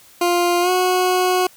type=tone with pitch glide; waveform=20% pulse; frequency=350 to 366.1 Hz; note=F4 to F#4; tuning=+4 to -18 cents; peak=-10 dBFS; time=0.21-1.47 s; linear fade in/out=5 ms; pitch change=+78 cents; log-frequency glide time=0.61-0.7 s; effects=white hiss -48 dBFS RMS until 1.56 s